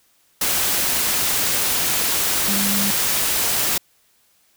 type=tone in noise; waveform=sine; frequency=200 Hz; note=G3; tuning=35 cents sharp; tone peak=-23 dBFS; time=2.48-2.91 s; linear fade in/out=5 ms; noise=white; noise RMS=-20 dBFS; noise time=0.41-3.78 s; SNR=-6 dB; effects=white hiss -60 dBFS RMS until 4.56 s